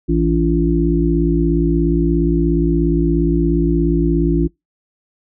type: harmonic tone with a mistuned harmonic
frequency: 57 Hz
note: A#1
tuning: 38 cents flat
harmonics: 1 / 3 / 5 / 6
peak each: -18 / -18 / -18 / -18 dBFS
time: 0.08-4.48 s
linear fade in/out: 20 ms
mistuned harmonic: 3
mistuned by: -58 cents
effects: noise-tail reverb RT60 0.2 s tail -26 dB re dry